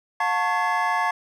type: tone cluster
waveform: triangle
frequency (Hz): 717 / 891 / 1102 / 1700 / 2061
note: F5 / A5 / C#6 / G#6 / C7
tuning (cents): +45 / +22 / -11 / +40 / -27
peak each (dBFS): -25 / -23 / -24 / -26 / -30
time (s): 0.2-1.11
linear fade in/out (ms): 5
effects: none